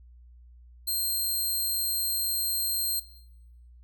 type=tone; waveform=10% pulse; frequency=4186 Hz; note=C8; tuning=in tune; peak=-20 dBFS; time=0.87-3 s; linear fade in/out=10 ms; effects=noise-tail reverb RT60 0.9 s tail -18 dB re dry + added 60 Hz sine -49 dBFS peak until 3.83 s